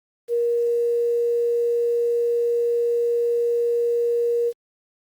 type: tone with quantisation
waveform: sine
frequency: 472.7 Hz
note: A#4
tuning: 24 cents sharp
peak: -18 dBFS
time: 0.28-4.53 s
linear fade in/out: 50 ms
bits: 8
effects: Opus 24 kbps